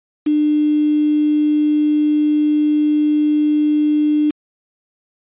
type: tone with quantisation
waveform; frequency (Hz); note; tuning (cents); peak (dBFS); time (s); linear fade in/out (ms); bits
sine; 300; D4; +37; -12; 0.26-4.31; 10; 5
effects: resampled to 8000 Hz